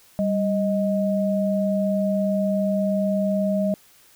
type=tone pair together; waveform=sine; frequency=196 / 624.6 Hz; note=G3 / D#5; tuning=0 / +7 cents; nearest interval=octave + minor sixth; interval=2007 cents; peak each=-21 / -23 dBFS; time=0.19-3.74 s; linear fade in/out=0 ms; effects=white hiss -54 dBFS RMS until 4.15 s